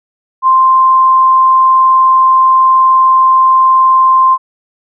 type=tone; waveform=sine; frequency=1046.5 Hz; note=C6; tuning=in tune; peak=-4 dBFS; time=0.42-4.38 s; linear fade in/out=50 ms; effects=none